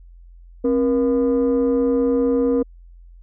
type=tone pair together; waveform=sine; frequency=267 / 475.7 Hz; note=C4 / A#4; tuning=+35 / +35 cents; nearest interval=minor seventh; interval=1000 cents; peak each=-16 dBFS; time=0.64-2.63 s; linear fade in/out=10 ms; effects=tanh soft clip ceiling -12 dBFS + added 43 Hz sine -41 dBFS peak until 3.22 s